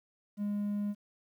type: tone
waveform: triangle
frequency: 205.5 Hz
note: G#3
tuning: 18 cents flat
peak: -28 dBFS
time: 0.37-0.95 s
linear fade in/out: 50 ms
effects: tanh soft clip ceiling -24 dBFS + 11-bit